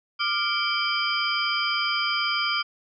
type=tone cluster; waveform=sine; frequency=1191 / 1395 / 2323 / 3131 / 4870 Hz; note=D6 / F6 / D7 / G7 / D#8; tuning=+24 / -2 / -20 / -3 / -38 cents; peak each=-29 dBFS; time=0.19-2.63 s; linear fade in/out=20 ms; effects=none